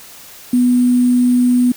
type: tone with sample-and-hold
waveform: sine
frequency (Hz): 247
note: B3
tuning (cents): 0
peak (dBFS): -9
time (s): 0.53-1.72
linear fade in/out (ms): 5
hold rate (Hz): 8820
effects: white hiss -38 dBFS RMS until 1.76 s